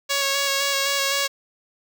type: tone with vibrato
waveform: 5% pulse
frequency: 554.4 Hz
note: C#5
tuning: in tune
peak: -9 dBFS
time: 0.09-1.28 s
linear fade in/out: 20 ms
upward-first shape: square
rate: 3.9 Hz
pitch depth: 14 cents each way
effects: none